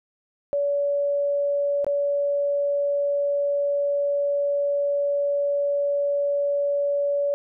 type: tone with dropouts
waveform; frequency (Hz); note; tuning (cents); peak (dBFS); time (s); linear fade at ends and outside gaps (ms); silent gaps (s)
sine; 570; C#5; +48; -20; 0.53-7.34; 0; 1.845-1.866
effects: none